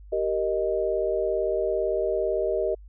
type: chord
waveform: sine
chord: Eb major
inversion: first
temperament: just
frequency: 388.9 / 466.7 / 622.3 Hz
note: G4 / Bb4 / Eb5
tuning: -14 / +2 / 0 cents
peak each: -27 / -28 / -26 dBFS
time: 0.12-2.75 s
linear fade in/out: 10 ms
effects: added 50 Hz sine -43 dBFS peak until 2.88 s